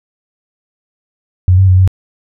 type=tone with pitch steps; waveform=sine; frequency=91.3 / 95.5 / 92.2 / 93.8 Hz; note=F#2 / G2 / F#2 / F#2; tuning=-23 / -45 / -6 / +24 cents; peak=-4 dBFS; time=1.48-1.876 s; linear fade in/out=0 ms; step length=99 ms; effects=none